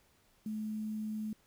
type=tone with quantisation; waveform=sine; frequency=215.3 Hz; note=A3; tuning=37 cents flat; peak=-35 dBFS; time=0.46-1.33 s; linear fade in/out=2 ms; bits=10; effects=pink hiss -69 dBFS RMS until 1.46 s